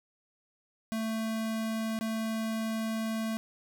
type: tone with dropouts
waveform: square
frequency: 222.2 Hz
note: A3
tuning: 17 cents sharp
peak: -31 dBFS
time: 0.92-3.37 s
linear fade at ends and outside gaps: 0 ms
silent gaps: 1.989-2.01 s
effects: none

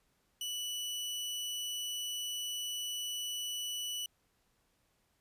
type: tone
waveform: sawtooth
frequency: 2960 Hz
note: F#7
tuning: in tune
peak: -33 dBFS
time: 0.41-4.06 s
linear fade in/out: 2 ms
effects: pink hiss -75 dBFS RMS until 5.2 s + resampled to 32000 Hz

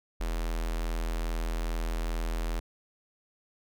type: tone with notch filter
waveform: square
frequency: 41.2 Hz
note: E1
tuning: in tune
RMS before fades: -31 dBFS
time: 0.2-2.6 s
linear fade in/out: 10 ms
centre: 110 Hz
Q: 0.53
effects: none

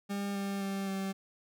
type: tone with pitch steps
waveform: 40% pulse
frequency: 200.4 / 198.1 / 195.82 / 193.57 Hz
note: G3 / G3 / G3 / G3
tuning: +38 / +18 / -2 / -22 cents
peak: -32 dBFS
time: 0.09-1.13 s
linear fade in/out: 20 ms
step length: 260 ms
effects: none

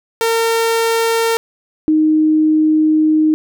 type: tone pair in turn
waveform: sawtooth / sine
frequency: 456.3 / 310.5 Hz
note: A#4 / D#4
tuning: -37 / -3 cents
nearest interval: perfect fifth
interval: 666 cents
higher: first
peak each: -9 dBFS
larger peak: neither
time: 0.21-1.37 / 1.88-3.34 s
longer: second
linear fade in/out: 0 ms
effects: none

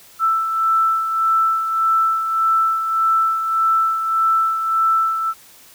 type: beating tone pair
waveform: sine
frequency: 1325 / 1326.7 Hz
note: E6 / E6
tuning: +9 / +11 cents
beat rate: 1.7 Hz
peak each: -15 / -24 dBFS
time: 0.19-5.34 s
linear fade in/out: 50 ms
effects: white hiss -46 dBFS RMS until 5.74 s

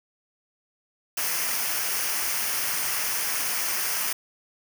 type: noise with comb filter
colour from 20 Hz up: white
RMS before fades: -27 dBFS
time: 1.17-4.13 s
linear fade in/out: 5 ms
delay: 0.26 ms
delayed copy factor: -0.6
effects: none

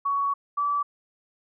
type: tone pair in turn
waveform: sine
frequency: 1121 / 1154.5 Hz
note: C#6 / D6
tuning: +19 / -30 cents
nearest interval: minor second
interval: 51 cents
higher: second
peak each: -22 dBFS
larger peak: neither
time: 0.05-0.34 / 0.57-0.83 s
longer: first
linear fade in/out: 10 ms
effects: none

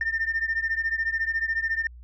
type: beating tone pair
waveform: sine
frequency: 1802 / 1816 Hz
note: A6 / A#6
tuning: +41 / -46 cents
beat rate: 14 Hz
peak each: -25 / -27 dBFS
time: 0.01-1.87 s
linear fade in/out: 2 ms
effects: tanh soft clip ceiling -18 dBFS + added 60 Hz sine -42 dBFS peak until 2.03 s

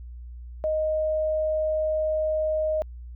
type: tone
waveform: sine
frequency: 622.3 Hz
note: D#5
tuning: in tune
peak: -22 dBFS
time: 0.64-2.82 s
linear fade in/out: 0 ms
effects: added 60 Hz sine -37 dBFS peak until 3.15 s

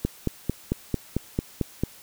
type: click train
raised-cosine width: 3 ms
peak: -10 dBFS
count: 9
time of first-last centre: 0.05-1.836 s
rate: 4.48 Hz
effects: white hiss -49 dBFS RMS until 2.02 s

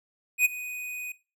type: tone with ADSR envelope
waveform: square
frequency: 2489 Hz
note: D#7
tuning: in tune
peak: -17 dBFS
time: 0.38-1.12 s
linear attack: 72 ms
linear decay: 16 ms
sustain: -17 dB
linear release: 3 ms
effects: noise-tail reverb RT60 0.3 s tail -18 dB re dry

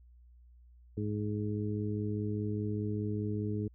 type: harmonic tone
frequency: 104.9 Hz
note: G#2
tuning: 18 cents sharp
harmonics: 1 / 2 / 3 / 4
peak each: -34 / -37 / -39 / -40 dBFS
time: 0.97-3.68 s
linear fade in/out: 5 ms
effects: added 60 Hz sine -55 dBFS peak until 3.74 s

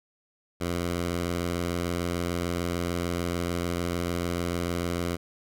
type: tone with vibrato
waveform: 10% pulse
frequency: 86.7 Hz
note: F2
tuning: 12 cents flat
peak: -19 dBFS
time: 0.6-5.17 s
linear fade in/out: 20 ms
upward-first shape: triangle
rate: 20 Hz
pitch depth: 86 cents each way
effects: none

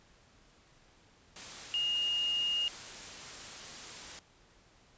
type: tone in noise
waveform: sine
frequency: 2847 Hz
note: F7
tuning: 33 cents sharp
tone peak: -29 dBFS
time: 1.74-2.68 s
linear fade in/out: 0 ms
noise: white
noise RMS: -45 dBFS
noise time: 1.36-4.19 s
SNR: +13 dB
effects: pink hiss -63 dBFS RMS until 4.97 s + resampled to 16000 Hz

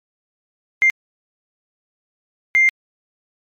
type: tone bursts at uneven times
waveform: sine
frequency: 2102 Hz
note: C7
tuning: 7 cents sharp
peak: -9 dBFS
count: 2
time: 0.82-0.9 / 2.55-2.69 s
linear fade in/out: 0 ms
effects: tanh soft clip ceiling -6 dBFS + MP3 64 kbps

